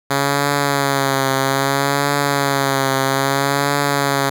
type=tone with vibrato; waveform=5% pulse; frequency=138.59 Hz; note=C#3; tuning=in tune; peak=-4 dBFS; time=0.1-4.3 s; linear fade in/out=10 ms; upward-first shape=triangle; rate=0.61 Hz; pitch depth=55 cents each way; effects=none